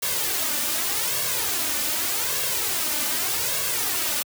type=noise with flanger; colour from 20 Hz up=white; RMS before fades=-25 dBFS; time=0.02-4.23 s; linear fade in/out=10 ms; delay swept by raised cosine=1.8 to 3.4 ms; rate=0.84 Hz; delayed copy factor=+0.7; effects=high-pass 80 Hz 12 dB/octave